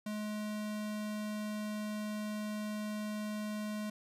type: tone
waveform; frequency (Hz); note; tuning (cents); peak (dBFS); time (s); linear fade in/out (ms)
square; 211.6; G#3; +33; -37; 0.06-3.9; 5
effects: resampled to 32000 Hz + 12-bit